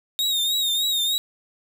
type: tone with vibrato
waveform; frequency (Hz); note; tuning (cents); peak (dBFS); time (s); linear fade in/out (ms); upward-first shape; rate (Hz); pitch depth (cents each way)
40% pulse; 3729; A#7; 0; -19; 0.19-1.18; 0; triangle; 3.3; 80
effects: none